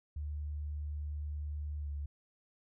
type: tone with pitch glide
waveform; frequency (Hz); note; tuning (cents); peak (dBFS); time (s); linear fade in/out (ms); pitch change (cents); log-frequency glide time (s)
sine; 74.2 to 72.17; D2 to D2; +18 to -30; -36; 0.16-2.06; 5; -48; 1.81-1.88
effects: none